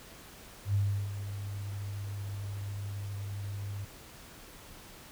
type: tone with ADSR envelope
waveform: sine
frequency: 100.3 Hz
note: G2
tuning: 40 cents sharp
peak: -24 dBFS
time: 0.65-3.85 s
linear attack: 93 ms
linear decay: 360 ms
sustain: -11 dB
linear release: 6 ms
effects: pink hiss -51 dBFS RMS until 5.11 s